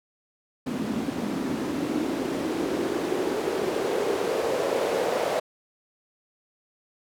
white noise with band-pass filter sweep, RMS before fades -27 dBFS, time 0.66-5.4 s, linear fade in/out 10 ms, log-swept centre 230 to 540 Hz, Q 3.4, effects none

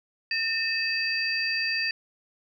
sine tone cluster, 1814 / 2586 / 4668 Hz, A#6 / E7 / D8, -48 / -34 / -11 cents, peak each -29 dBFS, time 0.31-1.91 s, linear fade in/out 2 ms, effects 10-bit

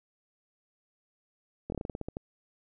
slowing click train, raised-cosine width 2 ms, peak -22 dBFS, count 11, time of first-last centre 1.7-2.169 s, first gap 22 ms, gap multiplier 1.16, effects none

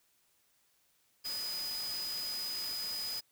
sine tone in noise, 4978 Hz, D#8, in tune, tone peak -36 dBFS, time 1.24-3.21 s, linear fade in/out 20 ms, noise white, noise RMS -44 dBFS, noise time 1.24-3.21 s, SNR +5 dB, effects white hiss -72 dBFS RMS until 3.31 s

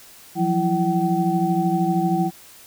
sine tone cluster, 170.4 / 183.3 / 333.6 / 761 Hz, F3 / F#3 / E4 / F#5, -42 / -16 / +21 / +48 cents, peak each -23 dBFS, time 0.35-2.31 s, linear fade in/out 50 ms, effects white hiss -46 dBFS RMS until 2.66 s

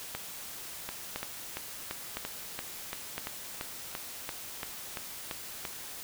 two click trains, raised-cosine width 0.3 ms, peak -18 / -19 dBFS, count 4 / 15, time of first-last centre 0.15-3.18 / 0.89-5.652 s, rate 0.99 / 2.94 Hz, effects white hiss -43 dBFS RMS until 6.03 s

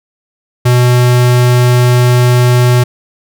square tone, 123.47 Hz, B2, in tune, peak -6 dBFS, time 0.65-2.84 s, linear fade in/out 10 ms, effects none

